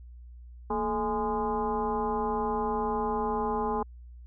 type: tone with frequency modulation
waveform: sine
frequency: 631 Hz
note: D#5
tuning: 24 cents sharp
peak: -26 dBFS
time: 0.7-3.83 s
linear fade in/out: 5 ms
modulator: 200 Hz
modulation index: 2.2
effects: added 60 Hz sine -44 dBFS peak until 4.26 s